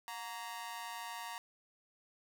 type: tone with amplitude modulation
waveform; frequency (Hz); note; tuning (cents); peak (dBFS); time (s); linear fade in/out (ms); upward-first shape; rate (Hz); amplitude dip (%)
sawtooth; 932.3; A#5; 0; -34; 0.08-1.38; 0; sine; 212; 100
effects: none